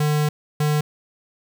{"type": "tone bursts at uneven times", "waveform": "square", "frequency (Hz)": 150, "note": "D3", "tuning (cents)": 37, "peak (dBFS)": -18, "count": 2, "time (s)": [[0, 0.29], [0.6, 0.81]], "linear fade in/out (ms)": 5, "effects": ["9-bit"]}